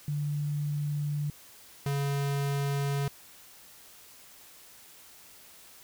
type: tone pair in turn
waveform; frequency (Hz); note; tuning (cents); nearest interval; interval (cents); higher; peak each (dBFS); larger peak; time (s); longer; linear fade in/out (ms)
sine / square; 146.83 / 140.67; D3 / C#3; 0 / +26; minor second; 74; first; -28; neither; 0.08-1.3 / 1.86-3.08; neither; 2
effects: white hiss -53 dBFS RMS until 5.83 s